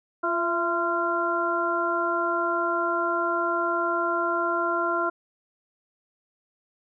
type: harmonic tone with a mistuned harmonic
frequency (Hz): 344.9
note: F4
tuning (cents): -22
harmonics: 1 / 2 / 3 / 4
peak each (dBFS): -29 / -29 / -29 / -26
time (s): 0.23-5.1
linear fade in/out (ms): 10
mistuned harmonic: 2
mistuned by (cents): -47
effects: none